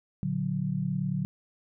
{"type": "chord", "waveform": "sine", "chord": "Bb augmented", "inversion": "none", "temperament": "equal", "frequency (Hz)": [116.54, 146.83, 185], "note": ["Bb2", "D3", "F#3"], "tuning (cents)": [0, 0, 0], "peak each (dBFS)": [-36, -30, -30], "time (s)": [0.23, 1.25], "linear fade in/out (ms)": 0, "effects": []}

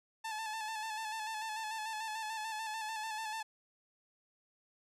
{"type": "tone with vibrato", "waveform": "sawtooth", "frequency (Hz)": 874, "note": "A5", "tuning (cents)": -12, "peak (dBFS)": -34, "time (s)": [0.24, 3.43], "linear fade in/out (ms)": 10, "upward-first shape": "square", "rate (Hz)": 6.8, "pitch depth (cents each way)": 34, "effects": ["low-pass 10000 Hz 12 dB/octave"]}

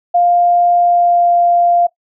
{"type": "tone with pitch glide", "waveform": "sine", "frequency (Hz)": [701, 696.2], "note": ["F5", "F5"], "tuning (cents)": [6, -6], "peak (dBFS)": -8, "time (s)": [0.14, 1.87], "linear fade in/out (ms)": 10, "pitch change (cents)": -12, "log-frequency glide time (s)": [0.77, 1.34], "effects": ["noise-tail reverb RT60 0.1 s tail -19 dB re dry"]}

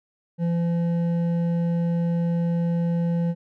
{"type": "tone with hard clipping", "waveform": "sine", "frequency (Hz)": 170, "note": "F3", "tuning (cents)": -46, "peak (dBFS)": -22, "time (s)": [0.38, 3.35], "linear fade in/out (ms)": 50, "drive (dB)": 7, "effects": []}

